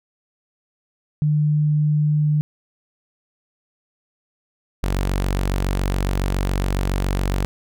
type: tone pair in turn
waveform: sine / sawtooth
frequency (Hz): 150.3 / 47.19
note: D3 / F#1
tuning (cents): +40 / +35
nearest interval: octave + minor sixth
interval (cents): 2005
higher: first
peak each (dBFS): -15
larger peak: neither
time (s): 1.22-2.41 / 4.83-7.45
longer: second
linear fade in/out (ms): 0
effects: none